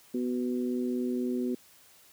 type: harmonic tone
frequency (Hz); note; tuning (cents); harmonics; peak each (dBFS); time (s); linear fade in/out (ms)
124; B2; +7; 2 / 3 / 4; -29 / -33 / -43; 0.14-1.55; 5
effects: white hiss -58 dBFS RMS until 2.12 s + high-pass 60 Hz 12 dB/octave